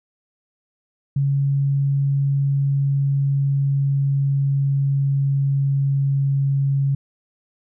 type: tone with pitch glide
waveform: sine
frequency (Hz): 139.2 to 138.16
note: C#3 to C#3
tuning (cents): +8 to -5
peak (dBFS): -16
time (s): 1.16-6.95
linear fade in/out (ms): 5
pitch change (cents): -13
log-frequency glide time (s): 2.36-6.42
effects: none